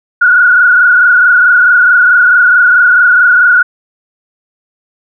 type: tone with frequency modulation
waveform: sine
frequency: 1449 Hz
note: F#6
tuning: 37 cents flat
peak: -3 dBFS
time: 0.21-3.63 s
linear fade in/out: 10 ms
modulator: 24.6 Hz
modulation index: 2.1
effects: none